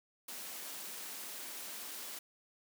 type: high-pass noise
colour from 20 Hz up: white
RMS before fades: -45 dBFS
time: 0.28-2.19 s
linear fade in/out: 5 ms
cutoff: 180 Hz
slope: 48 dB/octave
effects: none